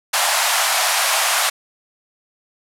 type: band-pass noise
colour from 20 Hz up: pink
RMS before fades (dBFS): -18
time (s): 0.13-1.5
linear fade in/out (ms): 10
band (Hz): 650 to 13000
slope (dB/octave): 48
effects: none